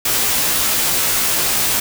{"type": "noise with comb filter", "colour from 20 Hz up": "white", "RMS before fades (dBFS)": -17, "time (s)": [0.05, 1.8], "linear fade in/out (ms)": 5, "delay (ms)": 15, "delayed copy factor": -0.85, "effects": []}